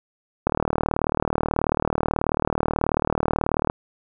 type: click train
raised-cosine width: 1 ms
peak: -6 dBFS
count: 125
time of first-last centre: 0.47-3.699 s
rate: 38.4 Hz
effects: none